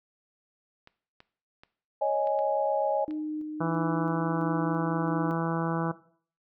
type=clicks; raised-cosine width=0.3 ms; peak=-33 dBFS; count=6; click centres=0.874 / 1.204 / 1.635 / 2.272 / 2.39 / 3.109 s
type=chord; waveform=sine; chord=C# suspended second; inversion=none; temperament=equal; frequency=554.4 / 622.3 / 830.6 Hz; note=C#5 / D#5 / G#5; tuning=0 / 0 / 0 cents; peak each=-28 dBFS; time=2.01-3.05 s; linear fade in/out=10 ms
type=tone with tremolo; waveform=sine; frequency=306.2 Hz; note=D#4; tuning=28 cents flat; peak=-30 dBFS; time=3.08-5.31 s; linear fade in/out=0 ms; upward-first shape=square; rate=1.5 Hz; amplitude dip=30%
type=harmonic tone; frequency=165.3 Hz; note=E3; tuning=5 cents sharp; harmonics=1 / 2 / 3 / 4 / 5 / 6 / 7 / 8 / 9; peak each=-30 / -33 / -35 / -36 / -37 / -38 / -38 / -39 / -40 dBFS; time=3.6-5.92 s; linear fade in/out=10 ms
effects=noise-tail reverb RT60 0.5 s tail -17 dB re dry